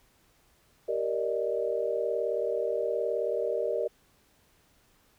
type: chord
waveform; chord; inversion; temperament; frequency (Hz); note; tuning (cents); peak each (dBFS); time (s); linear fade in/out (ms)
sine; Eb major seventh; first; just; 388.9 / 466.7 / 583.4 / 622.3; G4 / Bb4 / D5 / Eb5; -14 / +2 / -12 / 0; -34 / -30 / -33 / -33; 0.88-3.88; 10
effects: pink hiss -65 dBFS RMS until 5.18 s